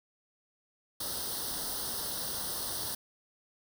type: noise with comb filter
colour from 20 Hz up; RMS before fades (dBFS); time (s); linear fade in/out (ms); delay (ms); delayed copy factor
white; -36; 1-2.95; 5; 0.21; +0.9
effects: none